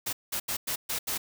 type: noise bursts at uneven times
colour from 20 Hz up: white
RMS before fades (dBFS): -31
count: 6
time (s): 0.06-0.13 / 0.32-0.4 / 0.48-0.57 / 0.67-0.76 / 0.89-0.99 / 1.07-1.18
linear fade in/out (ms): 10
effects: none